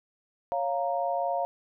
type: chord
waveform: sine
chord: Bb minor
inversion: first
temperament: equal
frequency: 554.4 / 698.5 / 932.3 Hz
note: Db5 / F5 / Bb5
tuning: 0 / 0 / 0 cents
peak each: -31 / -28 / -33 dBFS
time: 0.52-1.45 s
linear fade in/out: 0 ms
effects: none